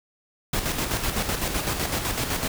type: noise with tremolo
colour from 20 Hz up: pink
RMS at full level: -25 dBFS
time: 0.53-2.48 s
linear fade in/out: 5 ms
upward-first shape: square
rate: 7.9 Hz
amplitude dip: 45%
effects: none